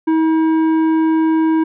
sine tone with tanh clipping, 320 Hz, D#4, 49 cents sharp, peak -13 dBFS, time 0.07-1.64 s, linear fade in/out 10 ms, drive 10 dB, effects none

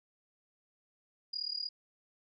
sine tone with amplitude modulation, 4871 Hz, D#8, 38 cents flat, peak -31 dBFS, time 1.33-1.69 s, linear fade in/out 10 ms, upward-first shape sine, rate 36.9 Hz, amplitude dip 90%, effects none

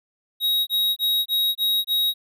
square tone bursts, 3800 Hz, A#7, 33 cents sharp, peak -19 dBFS, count 6, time 0.4-2.14 s, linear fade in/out 50 ms, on 270 ms, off 24 ms, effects none

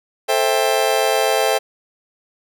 40% pulse chord, A minor seventh, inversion none, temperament just, 440 / 528 / 660 / 792 Hz, A4 / C5 / E5 / G5, 0 / +16 / +2 / +18 cents, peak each -20 dBFS, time 0.28-1.59 s, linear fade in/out 20 ms, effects none

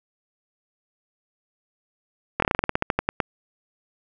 slowing click train, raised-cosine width 0.5 ms, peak -5 dBFS, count 15, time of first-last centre 2.4-3.202 s, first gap 23 ms, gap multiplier 1.13, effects none

